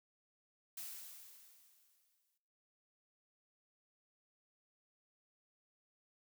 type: noise with exponential decay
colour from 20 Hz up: blue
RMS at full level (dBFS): -45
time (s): 0.77-2.38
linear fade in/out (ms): 5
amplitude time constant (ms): 350
effects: noise-tail reverb RT60 0.9 s tail -17 dB re dry